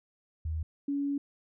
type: tone pair in turn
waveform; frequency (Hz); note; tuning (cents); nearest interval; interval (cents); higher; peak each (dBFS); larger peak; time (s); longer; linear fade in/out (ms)
sine; 79.3 / 282.6; D#2 / C#4; +33 / +34; octave + minor seventh; 2201; second; -30 / -28; second; 0.45-0.63 / 0.88-1.18; second; 5
effects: none